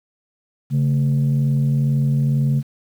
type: tone pair together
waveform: sine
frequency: 139.8 / 221.9 Hz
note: C#3 / A3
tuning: +15 / +15 cents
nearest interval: minor sixth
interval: 800 cents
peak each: -14 / -22 dBFS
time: 0.7-2.63 s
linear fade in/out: 50 ms
effects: tanh soft clip ceiling -11 dBFS + 8-bit